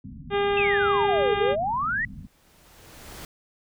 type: low-pass noise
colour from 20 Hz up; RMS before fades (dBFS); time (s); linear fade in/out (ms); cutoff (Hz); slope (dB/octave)
white; -40; 0.04-2.27; 2; 260; 96
type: harmonic tone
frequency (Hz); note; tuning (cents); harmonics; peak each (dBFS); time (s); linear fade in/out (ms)
403.5; G#4; -50; 1 / 2 / 3 / 4 / 5 / 6 / 7 / 8 / 9; -22 / -28 / -32 / -34 / -36 / -38 / -39 / -40 / -41; 0.3-1.56; 50
type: exponential two-way sweep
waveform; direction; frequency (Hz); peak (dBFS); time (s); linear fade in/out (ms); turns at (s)
sine; down then up; 2758 to 392 to 1983; -23; 0.57-2.05; 2; 1.37
type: noise with exponential growth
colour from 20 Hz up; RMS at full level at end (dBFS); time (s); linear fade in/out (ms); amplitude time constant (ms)
pink; -39; 1.68-3.25; 1; 340
effects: none